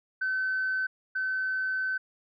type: tone pair in turn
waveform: sine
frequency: 1526 / 1526 Hz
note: G6 / G6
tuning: -47 / -47 cents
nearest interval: unison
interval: 0 cents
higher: neither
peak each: -25 / -26 dBFS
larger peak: first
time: 0.21-0.87 / 1.15-1.98 s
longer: second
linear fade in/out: 10 ms
effects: tanh soft clip ceiling -22 dBFS